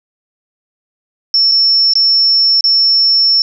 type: tone with dropouts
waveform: sine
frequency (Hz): 5400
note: E8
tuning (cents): +41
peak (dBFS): -7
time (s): 1.34-3.42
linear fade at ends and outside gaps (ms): 1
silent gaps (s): 1.515-1.519 / 1.936-1.954 / 2.608-2.64
effects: none